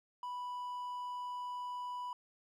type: tone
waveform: triangle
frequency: 987 Hz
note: B5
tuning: 1 cent flat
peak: -37 dBFS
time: 0.23-2.13 s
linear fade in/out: 2 ms
effects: none